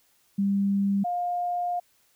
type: tone pair in turn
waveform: sine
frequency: 198.6 / 707.7 Hz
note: G3 / F5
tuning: +23 / +23 cents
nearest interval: octave + minor seventh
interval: 2200 cents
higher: second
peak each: -21 / -25 dBFS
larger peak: first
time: 0.38-1.04 / 1.04-1.8 s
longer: second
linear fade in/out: 10 ms
effects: white hiss -65 dBFS RMS until 2.15 s